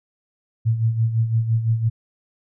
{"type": "tone with tremolo", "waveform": "sine", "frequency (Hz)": 113.3, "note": "A#2", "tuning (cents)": -49, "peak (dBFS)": -14, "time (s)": [0.65, 1.9], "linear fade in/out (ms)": 20, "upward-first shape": "sine", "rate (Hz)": 5.9, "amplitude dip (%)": 65, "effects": []}